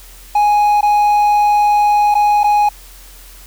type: tone with dropouts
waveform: triangle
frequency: 830.6 Hz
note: G#5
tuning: in tune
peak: -7 dBFS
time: 0.35-2.69 s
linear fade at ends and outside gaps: 5 ms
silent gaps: 0.81-0.828 / 2.143-2.151 / 2.434-2.441 s
effects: added 43 Hz sine -38 dBFS peak until 3.46 s + white hiss -41 dBFS RMS until 3.46 s